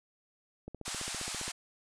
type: click train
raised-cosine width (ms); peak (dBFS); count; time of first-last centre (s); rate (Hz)
2; -29; 13; 0.68-1.48; 15
type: band-pass noise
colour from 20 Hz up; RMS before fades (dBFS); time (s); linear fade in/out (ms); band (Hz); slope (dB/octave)
white; -39; 0.85-1.52; 10; 640 to 9600; 48
effects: none